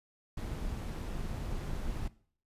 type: noise with amplitude modulation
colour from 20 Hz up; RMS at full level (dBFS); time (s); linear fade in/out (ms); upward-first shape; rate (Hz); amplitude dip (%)
brown; -35; 0.37-2.08; 5; sine; 193; 40
effects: noise-tail reverb RT60 0.5 s tail -19 dB re dry + resampled to 32000 Hz